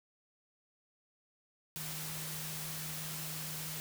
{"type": "tone in noise", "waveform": "sine", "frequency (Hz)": 155.56, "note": "D#3", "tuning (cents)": 0, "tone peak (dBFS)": -45, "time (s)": [1.76, 3.8], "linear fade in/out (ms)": 0, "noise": "white", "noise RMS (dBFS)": -42, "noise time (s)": [1.76, 3.8], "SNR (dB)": -6, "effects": []}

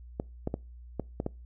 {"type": "clicks", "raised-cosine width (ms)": 2, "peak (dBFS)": -17, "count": 6, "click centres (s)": [0.199, 0.474, 0.541, 0.997, 1.201, 1.264], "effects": ["noise-tail reverb RT60 0.3 s tail -25 dB re dry", "added 60 Hz sine -45 dBFS peak until 1.45 s"]}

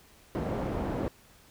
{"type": "low-pass noise", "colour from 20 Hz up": "white", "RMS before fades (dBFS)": -32, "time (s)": [0.35, 1.08], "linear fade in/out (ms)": 0, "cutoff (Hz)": 470, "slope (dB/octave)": 12, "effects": ["pink hiss -58 dBFS RMS until 1.5 s"]}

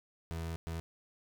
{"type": "tone bursts at uneven times", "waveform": "30% pulse", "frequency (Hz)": 82.41, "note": "E2", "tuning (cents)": 0, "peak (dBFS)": -34, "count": 2, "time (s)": [[0.31, 0.56], [0.67, 0.8]], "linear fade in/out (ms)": 0, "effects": []}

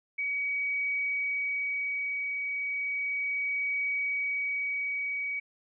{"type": "tone with tremolo", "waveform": "sine", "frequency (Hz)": 2264, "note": "C#7", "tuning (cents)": 36, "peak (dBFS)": -27, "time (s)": [0.18, 5.4], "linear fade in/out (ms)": 10, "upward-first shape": "triangle", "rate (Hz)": 0.34, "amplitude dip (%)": 30, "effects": []}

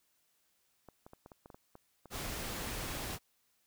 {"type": "clicks", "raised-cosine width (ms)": 1, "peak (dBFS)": -37, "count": 10, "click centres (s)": [0.887, 1.065, 1.134, 1.261, 1.318, 1.459, 1.502, 1.545, 1.754, 2.057]}
{"type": "noise", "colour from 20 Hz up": "pink", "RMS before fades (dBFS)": -40, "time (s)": [2.1, 3.19], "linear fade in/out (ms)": 50}
{"effects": ["white hiss -75 dBFS RMS until 3.66 s"]}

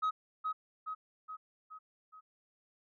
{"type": "tone with echo", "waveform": "sine", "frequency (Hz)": 1268, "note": "D#6", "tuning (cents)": 32, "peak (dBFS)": -26, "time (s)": [0.02, 0.11], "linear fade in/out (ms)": 20, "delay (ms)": 420, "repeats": 5, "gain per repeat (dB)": -5, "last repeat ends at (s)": 2.21, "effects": ["tanh soft clip ceiling -28 dBFS"]}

